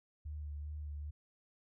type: tone with vibrato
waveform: sine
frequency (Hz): 74.3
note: D2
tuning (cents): +21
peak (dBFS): -40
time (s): 0.25-1.11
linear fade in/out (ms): 10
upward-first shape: sine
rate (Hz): 2.5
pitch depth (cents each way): 27
effects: none